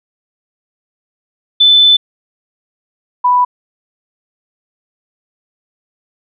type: tone pair in turn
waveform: sine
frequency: 3514 / 988.7 Hz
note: A7 / B5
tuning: -3 / +2 cents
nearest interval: octave + minor seventh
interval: 2195 cents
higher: first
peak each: -4 / -7 dBFS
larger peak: first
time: 1.6-1.97 / 3.24-3.45 s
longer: first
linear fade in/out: 10 ms
effects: none